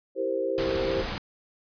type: chord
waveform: sine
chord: C dominant seventh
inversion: first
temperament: equal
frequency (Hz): 329.6 / 392 / 466.2 / 523.3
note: E4 / G4 / Bb4 / C5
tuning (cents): 0 / 0 / 0 / 0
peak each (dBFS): -34 / -30 / -33 / -28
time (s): 0.15-1.05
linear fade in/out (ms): 50
type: noise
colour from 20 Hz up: pink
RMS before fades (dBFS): -32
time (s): 0.58-1.18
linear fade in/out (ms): 0
effects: resampled to 11025 Hz